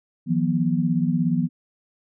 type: tone cluster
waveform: sine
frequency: 161.5 / 178.3 / 242.7 Hz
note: E3 / F3 / B3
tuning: -35 / +36 / -30 cents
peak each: -23 dBFS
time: 0.26-1.49 s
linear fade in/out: 50 ms
effects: none

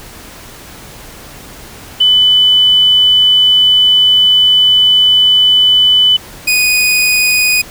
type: tone pair in turn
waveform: sine / sawtooth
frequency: 3000 / 2482 Hz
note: F#7 / D#7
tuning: +23 / -5 cents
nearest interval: minor third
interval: 328 cents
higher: first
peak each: -5 dBFS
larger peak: neither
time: 2-6.17 / 6.47-7.62 s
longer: first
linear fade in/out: 10 ms
effects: pink hiss -33 dBFS RMS until 7.7 s

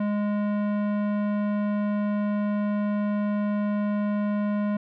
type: tone with tanh clipping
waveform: sine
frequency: 206.9 Hz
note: G#3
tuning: 6 cents flat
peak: -25 dBFS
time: 0-4.77 s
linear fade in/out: 5 ms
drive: 16 dB
effects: none

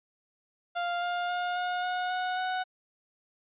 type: tone with pitch steps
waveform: 30% pulse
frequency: 698.5 / 705.4 / 712.4 / 719.4 / 726.5 / 733.7 / 740.9 Hz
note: F5 / F5 / F5 / F#5 / F#5 / F#5 / F#5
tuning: 0 / +17 / +34 / -49 / -32 / -15 / +2 cents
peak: -26 dBFS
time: 0.75-2.64 s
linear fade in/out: 20 ms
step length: 270 ms
effects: resampled to 8000 Hz

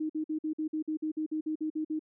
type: tone bursts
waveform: sine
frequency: 311.1 Hz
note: D#4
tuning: in tune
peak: -29 dBFS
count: 14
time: 0-1.994 s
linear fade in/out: 10 ms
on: 96 ms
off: 50 ms
effects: none

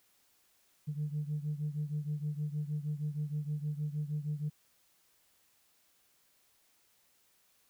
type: beating tone pair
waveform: sine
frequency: 147.8 / 154.2 Hz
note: D3 / D#3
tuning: +11 / -15 cents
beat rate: 6.4 Hz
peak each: -34 / -37 dBFS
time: 0.87-4.5 s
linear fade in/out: 20 ms
effects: tanh soft clip ceiling -28 dBFS + white hiss -70 dBFS RMS until 7.69 s

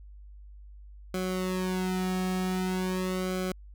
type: tone with flanger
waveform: sawtooth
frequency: 185 Hz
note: F#3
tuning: in tune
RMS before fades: -30 dBFS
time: 1.14-3.52 s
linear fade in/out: 2 ms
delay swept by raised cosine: 1.1 to 2 ms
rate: 0.44 Hz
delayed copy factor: -1
effects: added 50 Hz sine -45 dBFS peak until 3.74 s

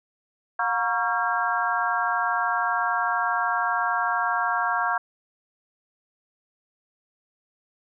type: tone cluster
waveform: sine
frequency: 715 / 940 / 1113 / 1371 / 1611 Hz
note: F5 / A#5 / C#6 / F6 / G6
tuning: +41 / +14 / +7 / -32 / +47 cents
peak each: -28 dBFS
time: 0.59-4.98 s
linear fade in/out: 5 ms
effects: none

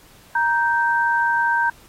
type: tone pair together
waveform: sine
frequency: 936.9 / 1562 Hz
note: A#5 / G6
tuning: +8 / -7 cents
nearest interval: major sixth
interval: 885 cents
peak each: -19 dBFS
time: 0.35-1.7 s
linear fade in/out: 5 ms
effects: pink hiss -50 dBFS RMS until 1.88 s + AAC 48 kbps

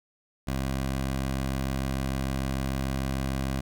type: tone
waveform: 15% pulse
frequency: 66.7 Hz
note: C2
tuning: 34 cents sharp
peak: -21 dBFS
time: 0.47-3.61 s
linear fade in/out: 10 ms
effects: none

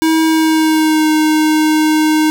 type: tone with pitch glide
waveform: square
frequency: 320.6 to 310 Hz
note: E4 to D#4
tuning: -48 to -6 cents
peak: -10 dBFS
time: 0.02-2.3 s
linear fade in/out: 0 ms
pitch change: -58 cents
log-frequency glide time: 0.24-1.09 s
effects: none

